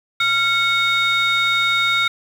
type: tone cluster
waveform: sine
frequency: 1383 / 2205 / 3712 Hz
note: F6 / C#7 / A#7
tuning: -17 / -10 / -8 cents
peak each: -18 dBFS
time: 0.2-2.08 s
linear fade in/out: 5 ms
effects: tanh soft clip ceiling -10 dBFS + 7-bit